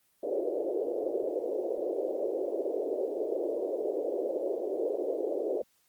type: band-pass noise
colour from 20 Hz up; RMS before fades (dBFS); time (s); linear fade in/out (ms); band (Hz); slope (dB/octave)
pink; -32; 0.23-5.62; 5; 350 to 590; 48
effects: white hiss -70 dBFS RMS until 5.88 s + Opus 24 kbps